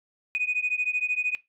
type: beating tone pair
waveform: sine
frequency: 2480 / 2493 Hz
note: D#7 / D#7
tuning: -6 / +3 cents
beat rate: 13 Hz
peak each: -27 dBFS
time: 0.35-1.35 s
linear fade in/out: 0 ms
effects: noise-tail reverb RT60 0.2 s tail -20 dB re dry + tanh soft clip ceiling -17 dBFS